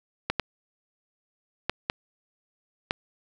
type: clicks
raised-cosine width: 0.3 ms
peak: -8 dBFS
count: 5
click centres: 0.3 / 0.397 / 1.696 / 1.899 / 2.909 s
effects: none